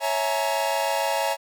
45% pulse chord, A# half-diminished seventh, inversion first, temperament equal with one note detuned, 554.4 / 659.3 / 846.1 / 932.3 Hz, C#5 / E5 / G#5 / A#5, 0 / 0 / +32 / 0 cents, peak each -28 dBFS, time 0-1.37 s, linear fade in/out 50 ms, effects none

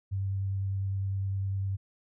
sine tone with vibrato, 97.3 Hz, G2, 12 cents flat, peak -28 dBFS, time 0.11-1.77 s, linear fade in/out 20 ms, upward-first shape square, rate 9.9 Hz, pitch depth 8 cents each way, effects none

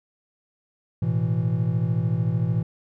triangle chord, A suspended second, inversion none, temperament equal, 110 / 123.47 / 164.81 Hz, A2 / B2 / E3, 0 / 0 / 0 cents, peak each -23 dBFS, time 1.02-2.63 s, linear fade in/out 5 ms, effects none

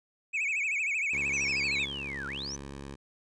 triangle tone with vibrato, 2392 Hz, D7, 31 cents sharp, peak -26 dBFS, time 0.33-1.86 s, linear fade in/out 20 ms, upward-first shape sine, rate 13 Hz, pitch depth 160 cents each way
10% pulse tone, 69.3 Hz, C#2, in tune, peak -32 dBFS, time 1.12-2.96 s, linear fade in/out 20 ms
sine linear two-way sweep, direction down then up, 6200 to 1340 to 6200 Hz, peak -35 dBFS, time 1.33-2.56 s, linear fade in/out 5 ms, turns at 2.27 s
effects resampled to 22050 Hz

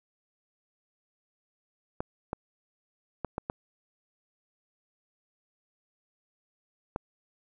clicks, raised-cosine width 1 ms, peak -17 dBFS, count 6, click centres 2.005 / 2.331 / 3.247 / 3.381 / 3.499 / 6.961 s, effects none

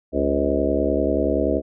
harmonic tone with a mistuned harmonic, 70.4 Hz, C#2, 27 cents sharp, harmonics 1 / 3 / 4 / 5 / 6 / 7 / 8 / 9, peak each -27 / -29 / -24 / -25 / -27 / -26 / -29 / -25 dBFS, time 0.12-1.62 s, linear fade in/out 50 ms, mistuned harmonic 8, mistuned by -56 cents, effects none

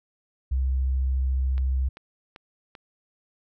sine tone with vibrato, 65.41 Hz, C2, in tune, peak -21 dBFS, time 0.51-1.89 s, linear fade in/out 10 ms, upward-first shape triangle, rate 14 Hz, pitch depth 12 cents each way
click train, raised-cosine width 0.3 ms, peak -27 dBFS, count 4, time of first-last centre 1.58-2.752 s, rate 2.56 Hz
effects none

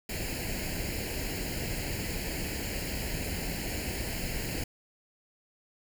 pink noise with comb filter, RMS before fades -34 dBFS, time 0.09-4.64 s, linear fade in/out 5 ms, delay 0.42 ms, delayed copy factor +0.8, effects none

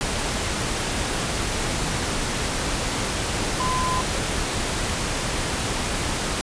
sine tone in noise, 1019 Hz, C6, 46 cents flat, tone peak -23 dBFS, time 3.6-4.01 s, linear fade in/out 0 ms, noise pink, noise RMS -25 dBFS, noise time 0.01-6.41 s, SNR -1 dB, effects resampled to 22050 Hz

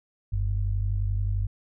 sine tone pair together, 46.5 / 98 Hz, F#1 / G2, +9 / 0 cents, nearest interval octave + minor second, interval 1291 cents, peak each -26 dBFS, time 0.32-1.47 s, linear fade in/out 10 ms, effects none

